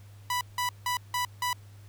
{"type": "tone bursts", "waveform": "sawtooth", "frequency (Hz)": 987.8, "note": "B5", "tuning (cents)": 0, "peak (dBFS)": -23, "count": 5, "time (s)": [0.3, 1.53], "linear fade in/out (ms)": 2, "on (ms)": 110, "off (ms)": 170, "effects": ["added 101 Hz sine -47 dBFS peak until 1.88 s", "pink hiss -60 dBFS RMS until 1.88 s"]}